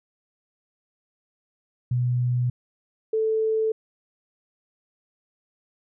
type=tone pair in turn; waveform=sine; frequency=123.47 / 440 Hz; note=B2 / A4; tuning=0 / 0 cents; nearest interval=octave + minor seventh; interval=2200 cents; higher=second; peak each=-20 dBFS; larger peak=neither; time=1.91-2.5 / 3.13-3.72 s; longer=neither; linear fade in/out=5 ms; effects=none